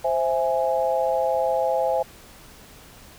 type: chord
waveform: sine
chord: C augmented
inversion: none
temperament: equal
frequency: 523.3 / 659.3 / 830.6 Hz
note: C5 / E5 / G#5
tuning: 0 / 0 / 0 cents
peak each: -23 / -24 / -25 dBFS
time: 0.04-2.03 s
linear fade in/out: 10 ms
effects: pink hiss -47 dBFS RMS until 3.18 s